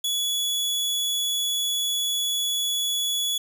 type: tone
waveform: sawtooth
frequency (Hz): 3396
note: G#7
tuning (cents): +38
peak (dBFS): -20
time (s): 0.04-3.38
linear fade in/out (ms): 5
effects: none